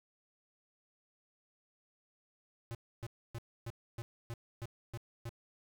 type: tone bursts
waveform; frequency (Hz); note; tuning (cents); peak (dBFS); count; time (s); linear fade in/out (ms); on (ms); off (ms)
square; 116.54; A#2; 0; -40; 9; 2.71-5.292; 0; 38; 280
effects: none